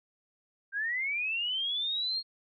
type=linear sweep; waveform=sine; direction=up; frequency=1568 to 4300 Hz; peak=-29 dBFS; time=0.72-2.23 s; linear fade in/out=50 ms; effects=none